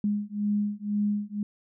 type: beating tone pair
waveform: sine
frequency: 205.8 / 207.8 Hz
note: G#3 / G#3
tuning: -16 / +1 cents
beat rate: 2 Hz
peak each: -28 dBFS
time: 0.04-1.43 s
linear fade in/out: 2 ms
effects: none